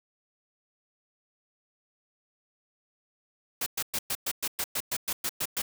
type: noise bursts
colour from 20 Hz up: white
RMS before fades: -30 dBFS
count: 13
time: 3.61-5.619 s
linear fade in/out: 5 ms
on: 53 ms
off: 110 ms
effects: none